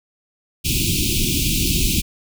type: band-stop noise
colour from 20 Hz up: pink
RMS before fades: -19 dBFS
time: 0.64-2.02 s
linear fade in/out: 20 ms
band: 370 to 2400 Hz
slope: 96 dB/octave
effects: none